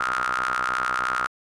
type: ring-modulated tone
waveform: sawtooth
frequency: 63.1 Hz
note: B1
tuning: 38 cents sharp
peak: -16 dBFS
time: 0-1.27 s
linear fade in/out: 0 ms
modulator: 1330 Hz
effects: resampled to 24000 Hz